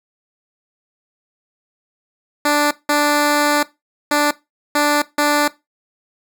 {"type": "tone bursts at uneven times", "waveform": "10% pulse", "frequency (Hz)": 293.7, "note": "D4", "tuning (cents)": 0, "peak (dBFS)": -5, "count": 5, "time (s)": [[2.45, 2.71], [2.89, 3.63], [4.11, 4.31], [4.75, 5.02], [5.18, 5.48]], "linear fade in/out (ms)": 5, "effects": ["noise-tail reverb RT60 0.2 s tail -18 dB re dry"]}